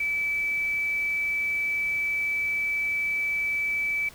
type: tone with quantisation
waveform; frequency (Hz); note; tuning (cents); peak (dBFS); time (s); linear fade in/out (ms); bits
sine; 2306; D7; -32; -24; 0-4.09; 5; 8
effects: pink hiss -49 dBFS RMS until 4.14 s